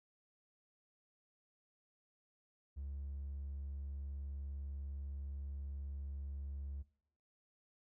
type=tone; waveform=triangle; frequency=69.8 Hz; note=C#2; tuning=13 cents sharp; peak=-39 dBFS; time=2.76-6.83 s; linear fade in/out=20 ms; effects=noise-tail reverb RT60 0.6 s tail -20 dB re dry + tanh soft clip ceiling -36 dBFS